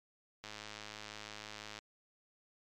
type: click train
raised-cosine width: 0.2 ms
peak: -28 dBFS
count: 144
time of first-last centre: 0.44-1.789 s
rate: 106 Hz
effects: MP3 96 kbps